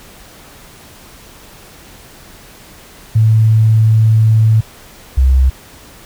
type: tone pair in turn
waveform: sine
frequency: 110.4 / 65.51 Hz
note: A2 / C2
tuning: +6 / +3 cents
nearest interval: major sixth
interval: 903 cents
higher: first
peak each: -6 dBFS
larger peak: neither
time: 3.15-4.61 / 5.17-5.5 s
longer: first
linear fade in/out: 10 ms
effects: pink hiss -39 dBFS RMS until 6.05 s